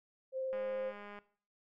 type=tone with vibrato; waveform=sine; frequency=525 Hz; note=C5; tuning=6 cents sharp; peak=-35 dBFS; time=0.32-0.93 s; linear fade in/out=50 ms; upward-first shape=square; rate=16 Hz; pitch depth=8 cents each way
type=click train; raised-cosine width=0.5 ms; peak=-35 dBFS; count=136; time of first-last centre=0.53-1.189 s; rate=205 Hz
effects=noise-tail reverb RT60 0.5 s tail -19 dB re dry